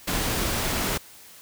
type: noise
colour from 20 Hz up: pink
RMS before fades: -26 dBFS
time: 0.07-0.98 s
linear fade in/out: 10 ms
effects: white hiss -48 dBFS RMS until 1.41 s